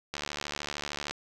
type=click train; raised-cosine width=0.2 ms; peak=-16 dBFS; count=72; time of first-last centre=0.14-1.11 s; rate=73.2 Hz; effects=none